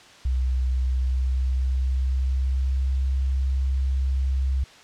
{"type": "tone with pitch glide", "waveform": "sine", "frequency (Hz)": [63.8, 66.32], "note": ["C2", "C2"], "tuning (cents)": [-43, 24], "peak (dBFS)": -20, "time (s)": [0.25, 4.64], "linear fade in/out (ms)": 5, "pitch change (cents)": 67, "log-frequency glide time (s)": [0.82, 3.11], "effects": ["white hiss -48 dBFS RMS until 4.83 s", "low-pass 5000 Hz 12 dB/octave"]}